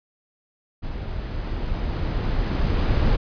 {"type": "noise with level ramp", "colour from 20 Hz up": "brown", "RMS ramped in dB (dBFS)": [-31, -18], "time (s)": [0.82, 3.17], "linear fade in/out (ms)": 20, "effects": ["resampled to 11025 Hz"]}